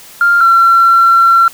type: tone pair in turn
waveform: sine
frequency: 1396.9 / 1359.5 Hz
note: F6 / F6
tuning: 0 / -47 cents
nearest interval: unison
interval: 47 cents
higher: first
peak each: -5 / -3 dBFS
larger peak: second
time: 0.21-0.41 / 0.41-1.48 s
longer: second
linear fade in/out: 2 ms
effects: tanh soft clip ceiling 0 dBFS + white hiss -36 dBFS RMS until 1.53 s